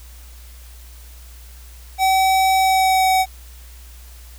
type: tone with pitch glide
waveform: square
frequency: 763 to 754.2 Hz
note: G5 to F#5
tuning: -47 to +33 cents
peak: -14 dBFS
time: 1.98-3.26 s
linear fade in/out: 50 ms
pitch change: -20 cents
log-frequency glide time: 2.55-3.08 s
effects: added 60 Hz sine -38 dBFS peak until 4.38 s + white hiss -47 dBFS RMS until 4.38 s